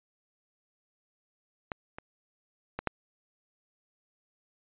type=clicks; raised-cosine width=0.5 ms; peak=-18 / -25 / -18 / -12 dBFS; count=4; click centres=1.718 / 1.985 / 2.79 / 2.873 s; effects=resampled to 8000 Hz